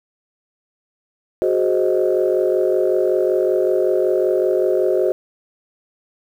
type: chord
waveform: sine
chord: Ab dominant seventh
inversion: third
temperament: equal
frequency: 370 / 415.3 / 523.3 / 622.3 Hz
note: Gb4 / Ab4 / C5 / Eb5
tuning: 0 / 0 / 0 / 0 cents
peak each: -17 / -21 / -20 / -21 dBFS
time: 1.42-5.12 s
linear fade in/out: 0 ms
effects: tanh soft clip ceiling -6 dBFS + 8-bit